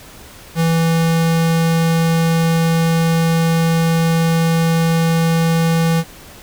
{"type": "tone", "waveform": "square", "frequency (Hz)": 164.81, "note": "E3", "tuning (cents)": 0, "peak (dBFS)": -13, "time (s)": [0.55, 6.04], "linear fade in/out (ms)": 50, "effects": ["pink hiss -39 dBFS RMS until 6.42 s"]}